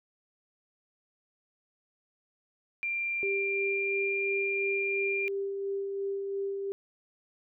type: tone with pitch glide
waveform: sine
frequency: 2377 to 2392 Hz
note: D7 to D7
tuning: +20 to +31 cents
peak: -29 dBFS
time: 2.83-5.28 s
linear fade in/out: 0 ms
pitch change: +11 cents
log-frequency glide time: 3.3-4.17 s
type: tone with tremolo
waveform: sine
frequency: 394.9 Hz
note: G4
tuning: 13 cents sharp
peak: -29 dBFS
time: 3.23-6.72 s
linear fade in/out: 0 ms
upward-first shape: sine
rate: 2.9 Hz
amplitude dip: 30%
effects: none